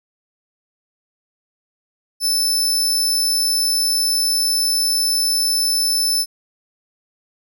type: tone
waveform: sawtooth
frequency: 5274 Hz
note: E8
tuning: in tune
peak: -13 dBFS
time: 2.2-6.26 s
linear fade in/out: 50 ms
effects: none